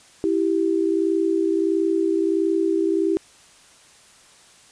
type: tone pair together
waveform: sine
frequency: 328.6 / 390.1 Hz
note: E4 / G4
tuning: -5 / -8 cents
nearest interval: minor third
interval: 297 cents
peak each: -20 / -21 dBFS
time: 0.24-3.17 s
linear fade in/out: 0 ms
effects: white hiss -51 dBFS RMS until 4.71 s + resampled to 22050 Hz

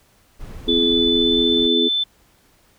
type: noise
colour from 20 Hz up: brown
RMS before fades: -34 dBFS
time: 0.39-1.68 s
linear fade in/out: 20 ms
type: harmonic tone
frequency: 84.2 Hz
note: E2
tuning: 37 cents sharp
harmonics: 3 / 4 / 5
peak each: -21 / -21 / -21 dBFS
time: 0.67-1.89 s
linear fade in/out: 20 ms
type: tone with pitch glide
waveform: sine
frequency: 3482 to 3524 Hz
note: A7 to A7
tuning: -19 to +2 cents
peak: -17 dBFS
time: 0.68-2.04 s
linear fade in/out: 10 ms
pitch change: +21 cents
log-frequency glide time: 0.86-1.4 s
effects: pink hiss -57 dBFS RMS until 2.78 s

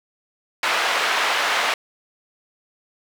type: band-pass noise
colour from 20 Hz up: white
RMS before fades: -21 dBFS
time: 0.63-1.74 s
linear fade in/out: 2 ms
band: 670 to 2300 Hz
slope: 12 dB/octave
effects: none

